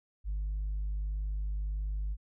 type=tone; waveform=sine; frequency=50.8 Hz; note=G#1; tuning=38 cents flat; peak=-29 dBFS; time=0.24-2.17 s; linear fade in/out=50 ms; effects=tanh soft clip ceiling -29 dBFS